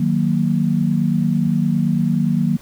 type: chord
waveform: sine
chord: D# minor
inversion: none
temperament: equal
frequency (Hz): 155.56 / 185 / 233.1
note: D#3 / F#3 / A#3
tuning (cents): 0 / 0 / 0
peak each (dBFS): -19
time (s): 0-2.57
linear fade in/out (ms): 5
effects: pink hiss -46 dBFS RMS until 2.61 s